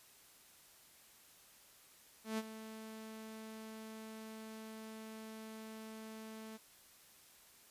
sawtooth tone with ADSR envelope, 220 Hz, A3, in tune, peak -31 dBFS, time 2.24-6.58 s, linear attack 140 ms, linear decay 40 ms, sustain -13 dB, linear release 23 ms, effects white hiss -63 dBFS RMS until 7.7 s + resampled to 32000 Hz

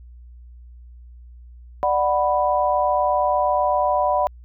sine chord, B minor, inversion first, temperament just, 592.7 / 740.8 / 987.8 Hz, D5 / F#5 / B5, +16 / +2 / 0 cents, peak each -21 dBFS, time 1.83-4.27 s, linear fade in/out 0 ms, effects added 60 Hz sine -40 dBFS peak until 4.44 s

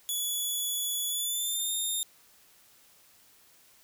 10% pulse tone with pitch glide, 3411 to 3656 Hz, G#7 to A#7, +46 to -34 cents, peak -22 dBFS, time 0.09-2.03 s, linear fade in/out 0 ms, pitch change +120 cents, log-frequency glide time 1.09-1.72 s, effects white hiss -60 dBFS RMS until 3.83 s

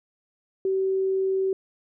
sine tone, 382.6 Hz, G4, 42 cents flat, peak -21 dBFS, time 0.65-1.53 s, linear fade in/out 2 ms, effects none

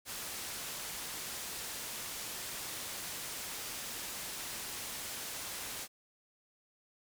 white low-pass noise, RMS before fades -42 dBFS, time 0.05-5.88 s, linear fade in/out 50 ms, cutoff 12000 Hz, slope 12 dB/octave, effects none

